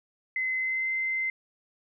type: tone with pitch glide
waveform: sine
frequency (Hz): 2047 to 2072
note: C7 to C7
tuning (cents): -38 to -17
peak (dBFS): -26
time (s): 0.36-1.3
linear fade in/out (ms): 2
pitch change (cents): +21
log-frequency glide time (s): 0.56-0.91
effects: none